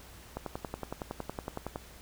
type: click train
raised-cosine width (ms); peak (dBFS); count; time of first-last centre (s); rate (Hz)
1; -21; 16; 0.37-1.759; 10.8
effects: added 60 Hz sine -54 dBFS peak until 2.01 s + pink hiss -53 dBFS RMS until 2.01 s